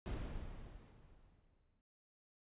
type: noise with exponential decay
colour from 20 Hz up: brown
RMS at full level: -39 dBFS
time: 0.06-1.81 s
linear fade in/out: 0 ms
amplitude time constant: 380 ms
effects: resampled to 8000 Hz